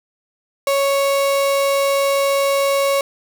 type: tone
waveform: 35% pulse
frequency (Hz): 554.4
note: C#5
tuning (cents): 0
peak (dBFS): -13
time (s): 0.67-3.01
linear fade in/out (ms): 2
effects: none